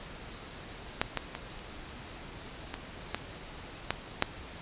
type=clicks; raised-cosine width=0.3 ms; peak=-9 / -13 / -20 / -30 / -19 / -14 / -11 / -7 dBFS; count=8; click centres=1.015 / 1.173 / 1.351 / 1.592 / 2.741 / 3.146 / 3.906 / 4.224 s; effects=pink hiss -45 dBFS RMS until 4.61 s + resampled to 8000 Hz